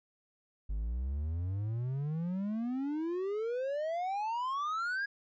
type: exponential sweep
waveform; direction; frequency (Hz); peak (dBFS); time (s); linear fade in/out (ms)
triangle; up; 49 to 1661.2; -30; 0.69-5.06; 10
effects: resampled to 16000 Hz